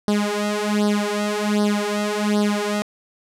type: tone with flanger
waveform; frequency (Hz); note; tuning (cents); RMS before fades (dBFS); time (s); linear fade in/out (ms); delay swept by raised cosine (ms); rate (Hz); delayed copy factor
sawtooth; 207.9; G#3; +2; -21; 0.08-2.82; 0; 0.2 to 3.3; 1.3; +0.9
effects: low-pass 10000 Hz 12 dB/octave